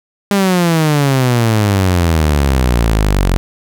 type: exponential sweep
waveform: sawtooth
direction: down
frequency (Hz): 203.6 to 43.65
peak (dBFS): -6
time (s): 0.31-3.37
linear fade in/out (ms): 0
effects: none